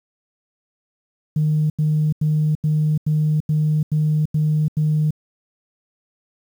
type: tone bursts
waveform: sine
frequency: 153.2 Hz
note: D#3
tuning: 27 cents flat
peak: -14 dBFS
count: 9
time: 1.36-5.108 s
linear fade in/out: 5 ms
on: 340 ms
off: 86 ms
effects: tanh soft clip ceiling -11 dBFS + 8-bit